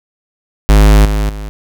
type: tone with level steps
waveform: square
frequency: 51.8 Hz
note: G#1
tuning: 4 cents flat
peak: -4 / -12 / -22 dBFS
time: 0.69-1.49 s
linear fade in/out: 0 ms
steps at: 1.05 / 1.29 s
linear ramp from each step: 5 ms
effects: none